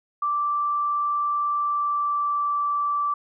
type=tone with pitch glide; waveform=sine; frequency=1171 to 1163.6 Hz; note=D6 to D6; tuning=-5 to -16 cents; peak=-21 dBFS; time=0.22-3.14 s; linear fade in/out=5 ms; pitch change=-11 cents; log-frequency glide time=1.51-2.64 s; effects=none